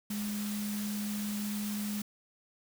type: tone in noise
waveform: sine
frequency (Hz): 207.7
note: G#3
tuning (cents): 0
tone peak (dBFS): -33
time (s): 0.1-2.02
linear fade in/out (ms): 5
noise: white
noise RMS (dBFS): -42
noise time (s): 0.1-2.02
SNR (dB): +6
effects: none